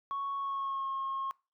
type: tone with pitch glide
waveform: sine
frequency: 1108.7 to 1080.3 Hz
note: C#6 to C#6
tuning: 0 to -45 cents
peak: -31 dBFS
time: 0.11-1.31 s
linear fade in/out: 0 ms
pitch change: -45 cents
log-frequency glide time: 0.36-0.88 s
effects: noise-tail reverb RT60 0.3 s tail -23 dB re dry + tanh soft clip ceiling -29 dBFS